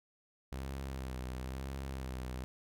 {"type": "tone with vibrato", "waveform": "sawtooth", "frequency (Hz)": 65.41, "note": "C2", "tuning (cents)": 0, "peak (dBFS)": -35, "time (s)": [0.52, 2.44], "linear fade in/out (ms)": 0, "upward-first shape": "sine", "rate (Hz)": 1, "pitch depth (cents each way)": 58, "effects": []}